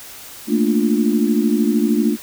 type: chord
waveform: sine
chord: Bb major seventh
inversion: third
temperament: equal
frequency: 220 / 233.1 / 293.7 / 349.2 Hz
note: A3 / Bb3 / D4 / F4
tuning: 0 / 0 / 0 / 0 cents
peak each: -17 / -20 / -19 / -22 dBFS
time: 0.47-2.17 s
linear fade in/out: 50 ms
effects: white hiss -37 dBFS RMS until 2.22 s